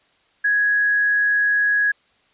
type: tone with frequency modulation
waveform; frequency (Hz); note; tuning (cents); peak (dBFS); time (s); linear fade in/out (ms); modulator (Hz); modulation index
sine; 1666; G#6; +5; -15; 0.44-1.92; 10; 122; 0.2
effects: white hiss -60 dBFS RMS until 2.33 s + resampled to 8000 Hz